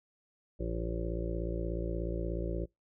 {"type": "harmonic tone", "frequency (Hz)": 56.7, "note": "A#1", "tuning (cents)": -47, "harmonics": [1, 2, 3, 5, 6, 7, 8, 9, 10], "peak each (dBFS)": [-35, -43, -41, -48, -40, -43, -52, -44, -44], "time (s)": [0.59, 2.66], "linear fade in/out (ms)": 20, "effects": ["noise-tail reverb RT60 0.2 s tail -26 dB re dry"]}